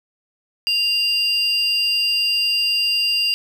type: tone pair together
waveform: triangle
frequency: 2794 / 4804 Hz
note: F7 / D8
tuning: 0 / +38 cents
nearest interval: major sixth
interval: 938 cents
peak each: -18 dBFS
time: 0.67-3.34 s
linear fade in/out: 0 ms
effects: none